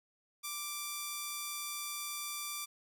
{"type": "tone", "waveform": "5% pulse", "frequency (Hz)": 1174.7, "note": "D6", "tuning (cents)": 0, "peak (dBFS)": -26, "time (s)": [0.43, 2.66], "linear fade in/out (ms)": 20, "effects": []}